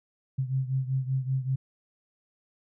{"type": "beating tone pair", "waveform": "sine", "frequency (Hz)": [130.7, 135.9], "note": ["C3", "C#3"], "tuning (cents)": [-1, -34], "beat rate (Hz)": 5.2, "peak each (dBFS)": [-27, -31], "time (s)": [0.38, 1.56], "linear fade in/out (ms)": 10, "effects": []}